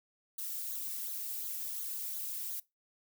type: noise with flanger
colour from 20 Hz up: violet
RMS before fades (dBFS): -39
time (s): 0.38-2.6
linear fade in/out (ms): 5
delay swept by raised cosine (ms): 0.37 to 2.07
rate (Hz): 2.8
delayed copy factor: -0.7
effects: noise-tail reverb RT60 0.2 s tail -21 dB re dry